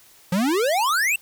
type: exponential sweep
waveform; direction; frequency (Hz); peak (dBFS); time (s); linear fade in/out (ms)
square; up; 170.8 to 2784; -19; 0.32-1.16; 5
effects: white hiss -52 dBFS RMS until 1.21 s